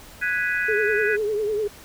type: chord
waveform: sine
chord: G# minor seventh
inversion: third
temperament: equal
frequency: 1480 / 1661.2 / 1975.5 / 2489 Hz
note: F#6 / G#6 / B6 / D#7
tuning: 0 / 0 / 0 / 0 cents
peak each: -25 / -25 / -29 / -30 dBFS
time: 0.21-1.17 s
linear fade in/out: 20 ms
type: tone with vibrato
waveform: sine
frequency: 423.3 Hz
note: G#4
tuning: 33 cents sharp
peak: -21 dBFS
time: 0.68-1.68 s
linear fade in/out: 10 ms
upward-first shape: triangle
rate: 10 Hz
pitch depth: 84 cents each way
effects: pink hiss -45 dBFS RMS until 1.84 s